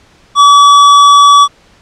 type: tone with hard clipping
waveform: sine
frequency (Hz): 1144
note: D6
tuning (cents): -46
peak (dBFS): -3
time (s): 0.35-1.48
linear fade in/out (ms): 50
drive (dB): 16
effects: pink hiss -45 dBFS RMS until 1.81 s + low-pass 6000 Hz 12 dB/octave